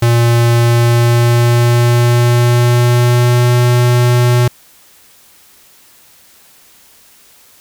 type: tone with pitch glide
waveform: square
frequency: 118.1 to 122.12 Hz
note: A#2 to B2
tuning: +23 to -19 cents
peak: -8 dBFS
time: 0.02-4.48 s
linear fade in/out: 5 ms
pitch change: +58 cents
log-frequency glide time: 0.54-3.54 s
effects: white hiss -45 dBFS RMS until 7.6 s